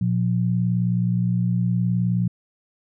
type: tone pair together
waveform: sine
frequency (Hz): 118.93 / 178.2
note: A#2 / F3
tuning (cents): +35 / +35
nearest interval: perfect fifth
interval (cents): 700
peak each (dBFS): -21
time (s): 0.01-2.28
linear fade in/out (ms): 5
effects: none